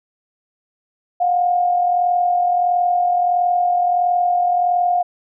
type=tone pair together; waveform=sine; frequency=711.5 / 753 Hz; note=F5 / F#5; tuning=+32 / +30 cents; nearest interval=minor second; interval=98 cents; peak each=-14 / -25 dBFS; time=1.2-5.03 s; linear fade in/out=10 ms; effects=none